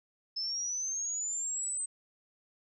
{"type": "linear sweep", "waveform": "sine", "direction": "up", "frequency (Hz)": [5200, 8250], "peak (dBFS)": -32, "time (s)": [0.36, 1.86], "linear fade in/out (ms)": 10, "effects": []}